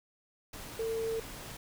sine tone in noise, 450.7 Hz, A4, 42 cents sharp, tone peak -31 dBFS, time 0.79-1.2 s, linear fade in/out 5 ms, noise pink, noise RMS -45 dBFS, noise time 0.53-1.57 s, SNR +11 dB, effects none

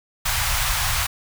pink band-stop noise, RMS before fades -22 dBFS, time 0.25-1.07 s, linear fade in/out 10 ms, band 110 to 820 Hz, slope 24 dB/octave, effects none

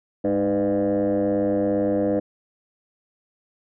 sine tone with frequency modulation, 404.1 Hz, G#4, 47 cents flat, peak -17 dBFS, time 0.24-2.2 s, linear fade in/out 10 ms, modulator 97.5 Hz, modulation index 2.1, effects tanh soft clip ceiling -16 dBFS

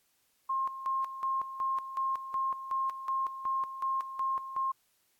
sine tone with tremolo, 1066 Hz, C6, 32 cents sharp, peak -28 dBFS, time 0.49-4.72 s, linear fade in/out 10 ms, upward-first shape square, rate 2.7 Hz, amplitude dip 70%, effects white hiss -72 dBFS RMS until 5.19 s + AAC 64 kbps

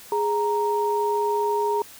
sine tone pair together, 415.3 / 932.3 Hz, G#4 / A#5, 0 / 0 cents, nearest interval octave + major second, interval 1400 cents, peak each -23 dBFS, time 0.12-1.82 s, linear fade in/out 2 ms, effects white hiss -45 dBFS RMS until 1.99 s

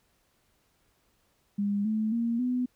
sine tone with pitch steps, 202.7 / 217.2 / 232.8 / 249.6 Hz, G#3 / A3 / A#3 / B3, -42 / -22 / -2 / +19 cents, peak -25 dBFS, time 1.58-2.66 s, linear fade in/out 10 ms, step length 270 ms, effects pink hiss -70 dBFS RMS until 2.75 s

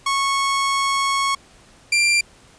sawtooth tone pair in turn, 1101 / 2373 Hz, C#6 / D7, -12 / +17 cents, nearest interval octave + minor second, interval 1329 cents, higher second, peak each -14 / -11 dBFS, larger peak second, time 0.06-1.35 / 1.92-2.21 s, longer first, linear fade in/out 5 ms, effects pink hiss -50 dBFS RMS until 2.58 s + resampled to 22050 Hz

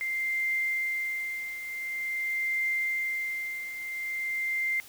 sine tone with tremolo, 2093 Hz, C7, in tune, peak -25 dBFS, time 0.01-4.8 s, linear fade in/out 0 ms, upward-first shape triangle, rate 0.47 Hz, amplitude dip 70%, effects white hiss -50 dBFS RMS until 4.88 s

